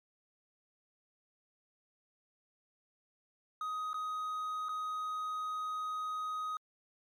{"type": "tone with dropouts", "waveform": "triangle", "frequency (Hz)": 1254, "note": "D#6", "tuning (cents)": 13, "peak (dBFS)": -33, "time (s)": [3.61, 6.57], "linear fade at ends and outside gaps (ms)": 2, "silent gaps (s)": [[3.932, 3.942], [4.686, 4.691]], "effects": ["MP3 96 kbps"]}